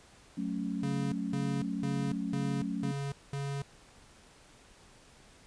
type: chord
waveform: sine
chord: F# minor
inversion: none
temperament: equal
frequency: 185 / 220 / 277.2 Hz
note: F#3 / A3 / C#4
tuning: 0 / 0 / 0 cents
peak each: -36 dBFS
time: 0.37-2.92 s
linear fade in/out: 10 ms
type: tone bursts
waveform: square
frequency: 140 Hz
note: C#3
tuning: 18 cents sharp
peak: -34 dBFS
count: 6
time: 0.83-3.62 s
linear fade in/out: 2 ms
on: 290 ms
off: 210 ms
effects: pink hiss -58 dBFS RMS until 5.46 s + resampled to 22050 Hz